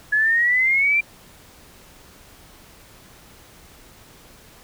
sine exponential sweep, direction up, 1689 to 2380 Hz, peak -15 dBFS, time 0.12-1.01 s, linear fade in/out 10 ms, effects pink hiss -48 dBFS RMS until 4.63 s

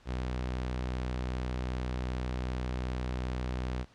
sawtooth tone, 62.6 Hz, B1, 24 cents sharp, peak -28 dBFS, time 0.05-3.86 s, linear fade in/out 50 ms, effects pink hiss -61 dBFS RMS until 3.94 s + low-pass 5000 Hz 12 dB/octave

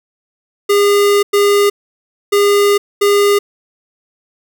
square tone bursts at uneven times, 406.4 Hz, G#4, 38 cents flat, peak -9 dBFS, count 4, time 0.69-1.23 / 1.33-1.7 / 2.32-2.78 / 3.01-3.39 s, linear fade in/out 10 ms, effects none

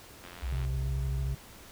click train, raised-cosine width 0.3 ms, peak -30 dBFS, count 37, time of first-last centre 0.24-0.65 s, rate 87.8 Hz
sine tone with vibrato, 63.4 Hz, B1, 46 cents sharp, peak -30 dBFS, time 0.42-1.35 s, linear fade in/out 20 ms, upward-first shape triangle, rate 13 Hz, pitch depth 180 cents each way
triangle tone with pitch glide, 130 to 133.27 Hz, C3 to C3, -11 to +32 cents, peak -31 dBFS, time 0.52-1.35 s, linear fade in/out 5 ms, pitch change +43 cents, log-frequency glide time 0.69-0.89 s
effects pink hiss -51 dBFS RMS until 1.71 s

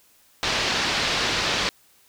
white low-pass noise, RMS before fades -24 dBFS, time 0.43-1.69 s, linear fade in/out 0 ms, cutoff 4800 Hz, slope 24 dB/octave, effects white hiss -58 dBFS RMS until 2.08 s

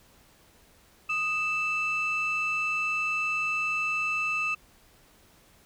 sine tone pair together, 1244.5 / 2643 Hz, D#6 / E7, 0 / +4 cents, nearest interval octave + minor second, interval 1304 cents, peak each -30 / -25 dBFS, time 1.09-4.55 s, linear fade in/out 10 ms, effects tanh soft clip ceiling -22 dBFS + pink hiss -59 dBFS RMS until 5.65 s

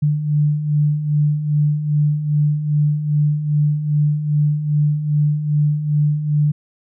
sine beating tone pair, 146.8 / 149.3 Hz, D3 / D3, 0 / +29 cents, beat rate 2.5 Hz, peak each -22 / -15 dBFS, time 0.02-6.52 s, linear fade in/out 10 ms, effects none

